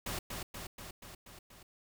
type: noise with echo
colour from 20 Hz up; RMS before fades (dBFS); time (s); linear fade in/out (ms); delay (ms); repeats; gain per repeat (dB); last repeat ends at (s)
pink; -38; 0.06-0.19; 5; 240; 6; -3; 1.63
effects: none